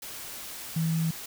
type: tone in noise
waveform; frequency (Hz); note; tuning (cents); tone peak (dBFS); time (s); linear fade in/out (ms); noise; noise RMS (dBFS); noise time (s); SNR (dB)
sine; 162.4; E3; -26; -24; 0.76-1.11; 5; white; -40; 0.02-1.26; +13
effects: none